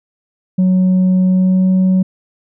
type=tone with pitch glide; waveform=sine; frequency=185 to 186.72 Hz; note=F#3 to F#3; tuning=0 to +16 cents; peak=-6 dBFS; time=0.58-2.03 s; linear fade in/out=10 ms; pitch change=+16 cents; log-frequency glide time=1.25-1.69 s; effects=tanh soft clip ceiling -8 dBFS